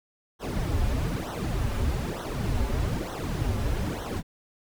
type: noise with flanger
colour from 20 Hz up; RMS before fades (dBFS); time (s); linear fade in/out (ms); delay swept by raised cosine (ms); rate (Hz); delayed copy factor
brown; -28; 0.39-4.23; 50; 0.41 to 6.41; 1.1; -0.85
effects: none